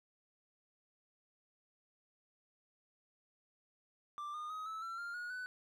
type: tone with pitch steps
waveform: triangle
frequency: 1179 / 1219.9 / 1262.2 / 1305.9 / 1351.2 / 1398 / 1446.5 / 1496.6 Hz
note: D6 / D#6 / D#6 / E6 / E6 / F6 / F#6 / F#6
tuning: +6 / -35 / +24 / -17 / +42 / +1 / -40 / +19 cents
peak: -39 dBFS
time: 4.18-5.46 s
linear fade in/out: 0 ms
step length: 160 ms
effects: none